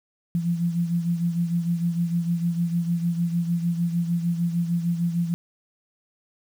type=beating tone pair; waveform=sine; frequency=170 / 176.6 Hz; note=F3 / F3; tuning=-46 / +20 cents; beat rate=6.6 Hz; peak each=-22 / -29 dBFS; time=0.35-5.34 s; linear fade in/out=0 ms; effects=8-bit